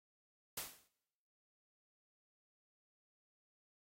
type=noise with exponential decay; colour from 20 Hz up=white; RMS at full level=-39 dBFS; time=0.57-0.88 s; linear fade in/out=5 ms; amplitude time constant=66 ms; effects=noise-tail reverb RT60 1.0 s tail -25 dB re dry + AAC 48 kbps